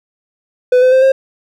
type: tone with pitch steps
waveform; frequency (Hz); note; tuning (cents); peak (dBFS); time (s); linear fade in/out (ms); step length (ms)
triangle; 500 / 510.8 / 521.8 / 533.1; B4 / C5 / C5 / C5; +21 / -42 / -5 / +32; -4; 0.72-1.12; 5; 100
effects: none